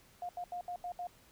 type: tone bursts at uneven times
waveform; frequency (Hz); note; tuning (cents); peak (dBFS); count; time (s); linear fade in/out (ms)
sine; 710; F5; +28; -37; 6; 0.22-0.29 / 0.37-0.44 / 0.52-0.61 / 0.68-0.76 / 0.84-0.92 / 0.99-1.07; 2
effects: pink hiss -63 dBFS RMS until 1.31 s